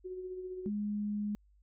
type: tone with tremolo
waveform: sine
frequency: 368.7 Hz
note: F#4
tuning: 6 cents flat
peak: -37 dBFS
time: 0.04-0.7 s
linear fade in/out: 20 ms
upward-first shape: sine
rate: 15 Hz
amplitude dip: 40%
type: tone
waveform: sine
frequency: 207.7 Hz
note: G#3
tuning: in tune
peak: -32 dBFS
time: 0.66-1.35 s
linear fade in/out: 0 ms
effects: added 50 Hz sine -62 dBFS peak until 1.62 s